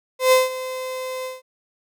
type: tone with ADSR envelope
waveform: 35% pulse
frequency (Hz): 515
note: C5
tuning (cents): -28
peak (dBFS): -9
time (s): 0.19-1.42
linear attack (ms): 130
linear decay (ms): 170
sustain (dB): -16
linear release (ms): 170
effects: none